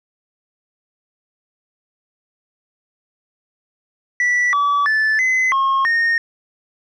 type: tone with pitch steps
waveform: sine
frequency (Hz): 1960 / 1147 / 1748 / 2036 / 1080 / 1845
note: B6 / D6 / A6 / C7 / C#6 / A#6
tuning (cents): -14 / -41 / -12 / -48 / -45 / -18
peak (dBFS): -11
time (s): 4.2-6.18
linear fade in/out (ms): 2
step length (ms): 330
effects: tanh soft clip ceiling -13 dBFS